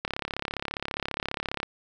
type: click train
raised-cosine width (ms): 0.3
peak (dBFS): -13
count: 56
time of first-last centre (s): 0.05-1.63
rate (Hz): 34.8
effects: none